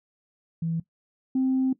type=tone pair in turn; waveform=sine; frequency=164.81 / 261.6 Hz; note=E3 / C4; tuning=0 / 0 cents; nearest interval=minor sixth; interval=800 cents; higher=second; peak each=-24 / -19 dBFS; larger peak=second; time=0.62-0.8 / 1.35-1.73 s; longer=second; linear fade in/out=5 ms; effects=noise-tail reverb RT60 0.1 s tail -17 dB re dry + tanh soft clip ceiling -17 dBFS